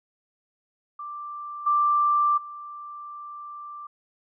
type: tone with level steps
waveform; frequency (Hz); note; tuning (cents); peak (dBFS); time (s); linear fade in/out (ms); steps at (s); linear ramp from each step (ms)
sine; 1178; D6; +5; -33 / -18 / -36; 0.99-3.87; 5; 1.66 / 2.37; 10
effects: none